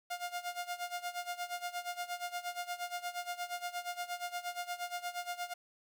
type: tone with tremolo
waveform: sawtooth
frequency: 707 Hz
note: F5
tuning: 21 cents sharp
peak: -31 dBFS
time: 0.1-5.54 s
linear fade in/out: 10 ms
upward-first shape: sine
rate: 8.5 Hz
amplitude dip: 85%
effects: 10-bit